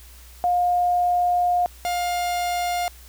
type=tone pair in turn; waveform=sine / 45% pulse; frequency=711 / 706.5 Hz; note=F5 / F5; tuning=+31 / +20 cents; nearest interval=unison; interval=11 cents; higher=first; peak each=-17 / -22 dBFS; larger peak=first; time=0.44-1.66 / 1.85-2.88 s; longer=first; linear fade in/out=0 ms; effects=added 60 Hz sine -44 dBFS peak until 3.08 s + white hiss -49 dBFS RMS until 3.08 s